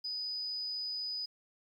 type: tone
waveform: sine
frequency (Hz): 4978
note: D#8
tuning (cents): 0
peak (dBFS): -35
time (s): 0.04-1.26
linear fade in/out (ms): 10
effects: 11-bit